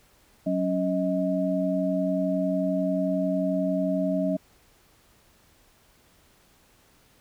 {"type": "tone cluster", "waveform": "sine", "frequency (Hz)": [185.6, 276.8, 630], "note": ["F#3", "C#4", "D#5"], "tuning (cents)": [6, -2, 21], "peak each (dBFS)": -27, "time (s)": [0.46, 4.37], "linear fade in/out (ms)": 10, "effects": ["pink hiss -60 dBFS RMS until 7.2 s"]}